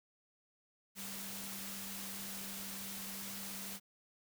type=tone in noise; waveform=sine; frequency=196 Hz; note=G3; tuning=in tune; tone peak=-50 dBFS; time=0.95-3.8 s; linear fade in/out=50 ms; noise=white; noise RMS=-45 dBFS; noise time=0.95-3.8 s; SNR=-8 dB; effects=none